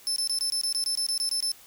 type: tone bursts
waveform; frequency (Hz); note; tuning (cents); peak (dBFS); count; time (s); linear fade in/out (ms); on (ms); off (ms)
30% pulse; 5274; E8; 0; -21; 13; 0.07-1.517; 0; 91; 22
effects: white hiss -52 dBFS RMS until 1.66 s